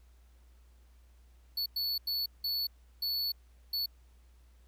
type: tone bursts at uneven times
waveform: square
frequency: 4435 Hz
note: C#8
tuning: in tune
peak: -31 dBFS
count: 6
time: 1.57-1.66 / 1.76-1.98 / 2.07-2.26 / 2.44-2.67 / 3.02-3.32 / 3.73-3.86 s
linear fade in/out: 5 ms
effects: added 60 Hz sine -57 dBFS peak until 4.67 s + pink hiss -71 dBFS RMS until 4.67 s